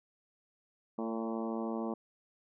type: harmonic tone with a mistuned harmonic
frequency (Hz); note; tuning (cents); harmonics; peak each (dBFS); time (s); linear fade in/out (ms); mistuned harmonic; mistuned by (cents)
113; A2; +47; 2 / 3 / 4 / 5 / 6 / 7 / 8 / 9 / 10; -36 / -40 / -42 / -44 / -46 / -47 / -48 / -49 / -50; 0.98-1.94; 5; 5; +16
effects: none